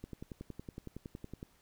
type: click train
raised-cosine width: 3 ms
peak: -30 dBFS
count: 16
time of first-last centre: 0.04-1.429 s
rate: 10.8 Hz
effects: pink hiss -68 dBFS RMS until 1.61 s